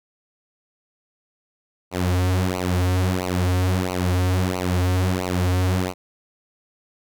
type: tone with flanger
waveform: sawtooth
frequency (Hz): 91.3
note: F#2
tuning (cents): -23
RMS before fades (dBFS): -21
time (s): 1.91-5.94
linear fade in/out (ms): 50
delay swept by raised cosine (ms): 0.57 to 6.17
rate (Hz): 1.5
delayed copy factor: -1
effects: none